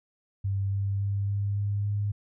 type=tone with pitch steps; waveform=sine; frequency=98.2 / 99.05 / 99.92 / 100.79 / 101.66 / 102.55 Hz; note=G2 / G2 / G2 / G2 / G#2 / G#2; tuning=+4 / +18 / +34 / +49 / -37 / -21 cents; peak=-25 dBFS; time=0.44-2.12 s; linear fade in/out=10 ms; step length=280 ms; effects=none